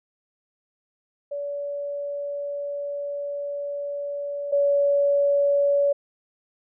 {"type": "tone pair in turn", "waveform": "sine", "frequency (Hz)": [572, 567.7], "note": ["D5", "C#5"], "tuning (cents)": [-46, 41], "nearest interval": "unison", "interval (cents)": 13, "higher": "first", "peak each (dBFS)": [-27, -17], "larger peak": "second", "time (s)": [[1.31, 4.52], [4.52, 5.93]], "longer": "first", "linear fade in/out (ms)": 10, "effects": []}